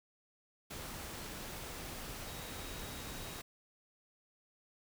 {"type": "tone in noise", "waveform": "sine", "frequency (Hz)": 3795, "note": "A#7", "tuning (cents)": 30, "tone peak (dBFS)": -56, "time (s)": [2.27, 3.41], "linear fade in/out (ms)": 10, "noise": "pink", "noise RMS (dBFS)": -45, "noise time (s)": [0.7, 3.42], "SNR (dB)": -14, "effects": []}